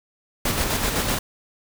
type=noise with tremolo; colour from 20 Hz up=pink; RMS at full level=-22 dBFS; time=0.45-1.19 s; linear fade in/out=5 ms; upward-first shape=square; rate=7.9 Hz; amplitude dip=35%; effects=none